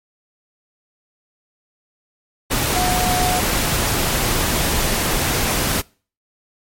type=tone in noise; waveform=sine; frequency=728 Hz; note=F#5; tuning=28 cents flat; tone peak=-19 dBFS; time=2.74-3.41 s; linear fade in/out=20 ms; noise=pink; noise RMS=-19 dBFS; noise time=2.5-5.82 s; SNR=-3 dB; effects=noise-tail reverb RT60 0.4 s tail -25 dB re dry + MP3 64 kbps